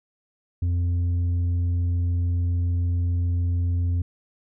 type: tone with tanh clipping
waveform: sine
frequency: 87.31 Hz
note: F2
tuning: in tune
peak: -21 dBFS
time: 0.62-4.02 s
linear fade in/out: 5 ms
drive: 4 dB
effects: none